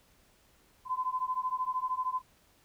sine beating tone pair, 1014 / 1027 Hz, B5 / C6, +45 / -33 cents, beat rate 13 Hz, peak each -33 / -33 dBFS, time 0.85-2.22 s, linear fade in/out 50 ms, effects pink hiss -65 dBFS RMS until 2.64 s

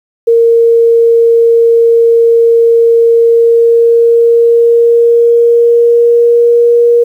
sine tone with pitch glide, 462.8 to 473.3 Hz, A#4 to A#4, -13 to +26 cents, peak -3 dBFS, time 0.27-7.04 s, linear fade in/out 10 ms, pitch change +39 cents, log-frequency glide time 3.1-6.78 s, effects 7-bit

